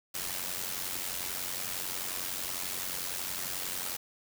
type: noise with amplitude modulation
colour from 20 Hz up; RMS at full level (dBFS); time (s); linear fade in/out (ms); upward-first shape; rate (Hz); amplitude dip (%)
white; -33; 0.14-3.97; 10; sine; 91.1; 65
effects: none